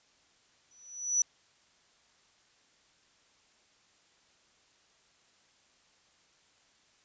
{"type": "tone with exponential growth", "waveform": "sine", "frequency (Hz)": 5920, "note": "F#8", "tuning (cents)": 0, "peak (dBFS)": -21, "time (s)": [0.71, 1.22], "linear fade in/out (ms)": 2, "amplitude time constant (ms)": 110, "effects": ["white hiss -66 dBFS RMS until 7.04 s", "resampled to 16000 Hz"]}